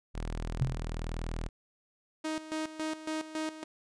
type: tone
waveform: sawtooth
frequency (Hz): 40.42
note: E1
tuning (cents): -33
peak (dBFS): -30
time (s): 0.14-1.49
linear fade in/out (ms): 20
type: tone with exponential decay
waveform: sine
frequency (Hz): 130.5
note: C3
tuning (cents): -4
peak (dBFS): -22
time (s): 0.61-0.88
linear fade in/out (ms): 5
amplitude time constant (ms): 57
type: tone with tremolo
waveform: sawtooth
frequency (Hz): 313.4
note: D#4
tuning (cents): +13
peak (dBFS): -28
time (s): 2.24-3.64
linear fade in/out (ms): 10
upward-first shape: square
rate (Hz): 3.6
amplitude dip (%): 75
effects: resampled to 22050 Hz